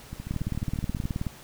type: two click trains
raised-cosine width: 5 ms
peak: -16 / -23 dBFS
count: 19 / 14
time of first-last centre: 0.31-1.267 / 0.13-1.039 s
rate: 18.8 / 14.3 Hz
effects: pink hiss -48 dBFS RMS until 1.43 s